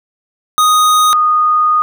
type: tone pair in turn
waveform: square / sine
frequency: 1244 / 1234 Hz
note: D#6 / D#6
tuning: -1 / -15 cents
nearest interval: unison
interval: 14 cents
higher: first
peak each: -8 / -8 dBFS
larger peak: neither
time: 0.58-1.13 / 1.13-1.82 s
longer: second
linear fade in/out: 0 ms
effects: none